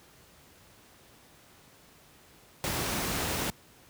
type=noise; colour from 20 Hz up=pink; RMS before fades=-31 dBFS; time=2.64-3.5 s; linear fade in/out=0 ms; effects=pink hiss -57 dBFS RMS until 3.89 s + high-pass 60 Hz 12 dB/octave

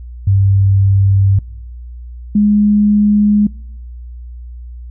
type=tone pair in turn; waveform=sine; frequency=98 / 207.7 Hz; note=G2 / G#3; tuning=0 / 0 cents; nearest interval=octave + minor second; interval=1300 cents; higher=second; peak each=-7 dBFS; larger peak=neither; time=0.27-1.39 / 2.35-3.47 s; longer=neither; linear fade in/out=5 ms; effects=noise-tail reverb RT60 0.8 s tail -25 dB re dry + added 60 Hz sine -27 dBFS peak until 4.9 s

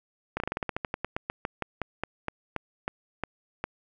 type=slowing click train; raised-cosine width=0.5 ms; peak=-14 dBFS; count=23; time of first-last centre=0.37-3.64 s; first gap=31 ms; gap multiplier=1.13; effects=none

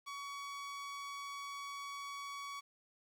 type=tone; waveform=sawtooth; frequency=1127 Hz; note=C#6; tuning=28 cents sharp; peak=-39 dBFS; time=0.06-2.61 s; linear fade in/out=20 ms; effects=low-pass 8000 Hz 12 dB/octave + 11-bit

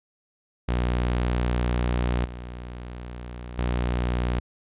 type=tone with level steps; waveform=sawtooth; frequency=60.6 Hz; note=B1; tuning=32 cents flat; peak=-18 / -31 / -19 dBFS; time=0.68-4.4 s; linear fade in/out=10 ms; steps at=2.25 / 3.58 s; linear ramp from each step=5 ms; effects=resampled to 8000 Hz

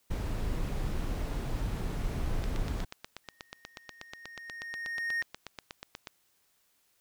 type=noise; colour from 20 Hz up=brown; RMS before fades=-32 dBFS; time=0.1-2.85 s; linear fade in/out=10 ms
type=click train; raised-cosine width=0.2 ms; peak=-22 dBFS; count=31; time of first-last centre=2.44-6.072 s; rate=8.26 Hz
type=tone with exponential growth; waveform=triangle; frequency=1852 Hz; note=A#6; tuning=12 cents flat; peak=-26 dBFS; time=3.24-5.22 s; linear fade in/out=0 ms; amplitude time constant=430 ms
effects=white hiss -71 dBFS RMS until 7 s

